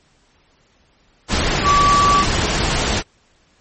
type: tone in noise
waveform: sine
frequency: 1149 Hz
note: D6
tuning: 38 cents flat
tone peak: -11 dBFS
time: 1.63-2.25 s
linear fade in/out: 50 ms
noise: pink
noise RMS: -18 dBFS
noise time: 1.28-3.03 s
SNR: +4 dB
effects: pink hiss -57 dBFS RMS until 3.6 s + MP3 32 kbps